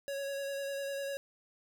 square tone with vibrato, 555 Hz, C#5, 2 cents sharp, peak -36 dBFS, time 0.08-1.17 s, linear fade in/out 0 ms, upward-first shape square, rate 10 Hz, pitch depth 14 cents each way, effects none

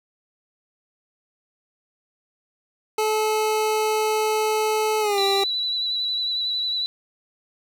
25% pulse tone with pitch glide, 432 to 393.9 Hz, A4 to G4, -32 to +8 cents, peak -16 dBFS, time 2.98-5.44 s, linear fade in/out 5 ms, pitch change -160 cents, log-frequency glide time 5-5.2 s
sine tone with vibrato, 3951 Hz, B7, in tune, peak -22 dBFS, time 5.18-6.86 s, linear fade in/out 0 ms, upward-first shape triangle, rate 11 Hz, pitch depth 31 cents each way
effects 9-bit

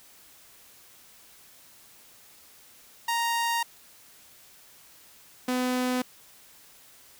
sawtooth tone pair in turn, 932.3 / 251.8 Hz, A#5 / B3, 0 / +34 cents, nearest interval octave + major seventh, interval 2266 cents, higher first, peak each -21 dBFS, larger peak neither, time 3.08-3.63 / 5.48-6.02 s, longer first, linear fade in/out 5 ms, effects white hiss -54 dBFS RMS until 7.19 s

